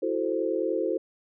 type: chord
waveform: sine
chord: F# half-diminished seventh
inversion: third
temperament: equal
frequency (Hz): 329.6 / 370 / 440 / 523.3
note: E4 / F#4 / A4 / C5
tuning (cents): 0 / 0 / 0 / 0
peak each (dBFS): -30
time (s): 0.02-0.98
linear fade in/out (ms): 10
effects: none